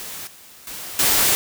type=noise with level steps; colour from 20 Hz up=white; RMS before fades=-33 / -45 / -33 / -17 dBFS; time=0-1.35 s; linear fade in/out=0 ms; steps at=0.27 / 0.67 / 0.99 s; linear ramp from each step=2 ms; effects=none